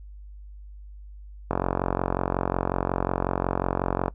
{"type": "click train", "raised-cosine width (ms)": 1, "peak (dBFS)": -9, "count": 118, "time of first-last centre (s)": [1.51, 4.081], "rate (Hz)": 45.5, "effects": ["noise-tail reverb RT60 0.1 s tail -20 dB re dry", "added 50 Hz sine -40 dBFS peak until 4.14 s"]}